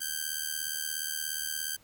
5% pulse ring-modulated tone, 1568 Hz, G6, in tune, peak -18 dBFS, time 0-1.77 s, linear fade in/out 20 ms, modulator 38.5 Hz, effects pink hiss -61 dBFS RMS until 1.83 s

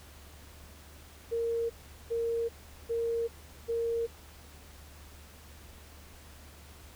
sine tone bursts, 463.2 Hz, A#4, 11 cents flat, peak -28 dBFS, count 4, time 1.31-4.07 s, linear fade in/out 20 ms, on 390 ms, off 400 ms, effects added 74 Hz sine -52 dBFS peak until 6.95 s + pink hiss -54 dBFS RMS until 6.95 s

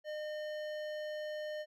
triangle tone with hard clipping, 608 Hz, D#5, 40 cents flat, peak -40 dBFS, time 0.04-1.66 s, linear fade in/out 50 ms, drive 17 dB, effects none

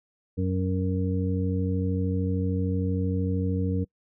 harmonic tone, 93.1 Hz, F#2, 11 cents sharp, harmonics 1 / 2 / 3 / 5, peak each -26 / -29 / -31 / -33 dBFS, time 0.37-3.85 s, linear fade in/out 20 ms, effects noise-tail reverb RT60 0.1 s tail -25 dB re dry

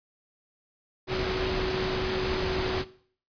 sine tone in noise, 373.8 Hz, F#4, 18 cents sharp, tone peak -29 dBFS, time 1.07-2.85 s, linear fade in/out 50 ms, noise pink, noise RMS -30 dBFS, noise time 1.07-2.85 s, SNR -2 dB, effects noise-tail reverb RT60 0.5 s tail -17 dB re dry + resampled to 11025 Hz

